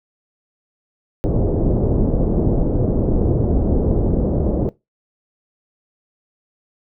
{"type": "low-pass noise", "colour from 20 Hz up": "pink", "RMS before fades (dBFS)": -17, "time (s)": [1.24, 4.69], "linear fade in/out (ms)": 0, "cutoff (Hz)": 530, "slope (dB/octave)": 24, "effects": ["noise-tail reverb RT60 0.2 s tail -20 dB re dry"]}